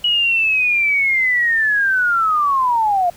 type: linear sweep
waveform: sine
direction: down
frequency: 2926 to 684 Hz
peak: -13 dBFS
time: 0.04-3.1 s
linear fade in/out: 5 ms
effects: pink hiss -45 dBFS RMS until 3.16 s